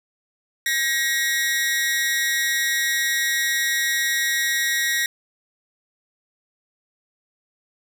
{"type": "tone with amplitude modulation", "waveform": "sawtooth", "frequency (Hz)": 1892, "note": "A#6", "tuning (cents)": 25, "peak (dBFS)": -13, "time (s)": [0.66, 5.06], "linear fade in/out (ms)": 2, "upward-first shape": "sine", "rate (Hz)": 282, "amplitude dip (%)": 70, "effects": []}